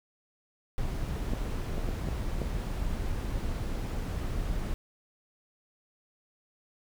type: noise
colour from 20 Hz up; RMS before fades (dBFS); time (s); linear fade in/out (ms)
brown; -32; 0.78-4.74; 0
type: clicks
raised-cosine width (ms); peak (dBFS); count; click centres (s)
2; -21; 5; 1.335 / 1.781 / 1.889 / 2.087 / 2.417
effects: none